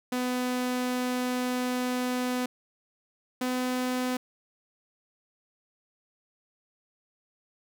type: tone pair in turn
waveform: sawtooth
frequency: 250.2 / 252.5 Hz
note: B3 / B3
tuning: +23 / +39 cents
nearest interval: unison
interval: 16 cents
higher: second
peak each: -23 dBFS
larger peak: neither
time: 0.12-2.46 / 3.41-4.17 s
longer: first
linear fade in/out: 5 ms
effects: none